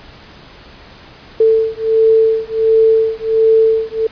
sine beating tone pair, 444.3 / 445.7 Hz, A4 / A4, +17 / +22 cents, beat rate 1.4 Hz, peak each -12 dBFS, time 1.4-4.07 s, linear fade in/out 5 ms, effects pink hiss -39 dBFS RMS until 4.11 s + resampled to 11025 Hz

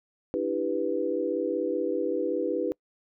sine chord, E minor seventh, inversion third, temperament equal with one note detuned, 293.7 / 329.6 / 394.7 / 493.9 Hz, D4 / E4 / G4 / B4, 0 / 0 / +12 / 0 cents, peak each -33 / -31 / -31 / -29 dBFS, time 0.34-2.72 s, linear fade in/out 0 ms, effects noise-tail reverb RT60 0.1 s tail -26 dB re dry

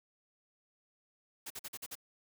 white noise bursts, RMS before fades -43 dBFS, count 6, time 1.46-1.954 s, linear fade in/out 10 ms, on 44 ms, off 46 ms, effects none

